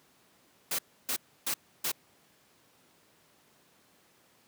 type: noise bursts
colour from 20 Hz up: white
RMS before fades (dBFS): -31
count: 4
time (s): 0.71-1.918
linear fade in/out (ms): 5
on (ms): 77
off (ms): 300
effects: pink hiss -64 dBFS RMS until 4.47 s + high-pass 150 Hz 12 dB/octave